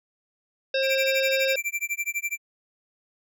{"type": "harmonic tone", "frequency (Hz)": 534, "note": "C5", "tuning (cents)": 35, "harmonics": [1, 3, 5, 7, 9, 10], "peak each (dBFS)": [-23, -31, -30, -31, -38, -37], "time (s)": [0.74, 1.56], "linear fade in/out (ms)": 5}
{"type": "tone with tremolo", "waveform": "square", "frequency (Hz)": 2350, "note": "D7", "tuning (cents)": 1, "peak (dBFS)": -24, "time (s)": [0.82, 2.38], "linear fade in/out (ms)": 50, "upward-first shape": "sine", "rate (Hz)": 12, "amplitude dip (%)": 100}
{"effects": []}